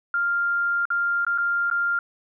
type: tone with dropouts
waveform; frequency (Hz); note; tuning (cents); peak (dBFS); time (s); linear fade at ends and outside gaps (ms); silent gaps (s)
sine; 1396.9; F6; 0; -20; 0.14-1.99; 2; 0.854-0.903 / 1.249-1.266 / 1.378-1.383 / 1.701-1.712
effects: none